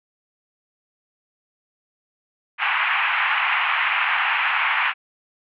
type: band-pass noise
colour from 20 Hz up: white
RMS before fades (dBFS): -21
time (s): 2.58-4.94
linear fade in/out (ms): 50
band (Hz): 820 to 2700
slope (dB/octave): 48
effects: none